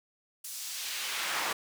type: noise with high-pass filter sweep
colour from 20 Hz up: brown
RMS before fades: -35 dBFS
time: 0.44-1.53 s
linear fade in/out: 5 ms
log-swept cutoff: 8100 to 1000 Hz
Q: 0.81
effects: none